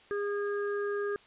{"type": "harmonic tone", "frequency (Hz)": 408.1, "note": "G#4", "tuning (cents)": -30, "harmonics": [1, 3, 4], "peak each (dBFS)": [-30, -41, -40], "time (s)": [0.11, 1.16], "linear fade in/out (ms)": 0, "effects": ["white hiss -58 dBFS RMS until 1.26 s", "resampled to 8000 Hz"]}